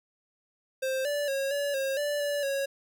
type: tone with pitch steps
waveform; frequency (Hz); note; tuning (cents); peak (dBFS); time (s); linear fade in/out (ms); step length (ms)
square; 526 / 581 / 545 / 571 / 539 / 584 / 578 / 551; C5 / D5 / C#5 / D5 / C#5 / D5 / D5 / C#5; +9 / -19 / -29 / -49 / -49 / -10 / -28 / -11; -28; 0.82-2.66; 10; 230
effects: none